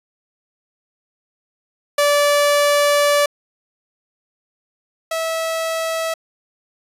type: tone pair in turn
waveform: sawtooth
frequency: 580 / 651 Hz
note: D5 / E5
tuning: -22 / -22 cents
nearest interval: major second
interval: 200 cents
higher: second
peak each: -9 / -16 dBFS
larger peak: first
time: 1.98-3.26 / 5.11-6.14 s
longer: first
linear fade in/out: 5 ms
effects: resampled to 32000 Hz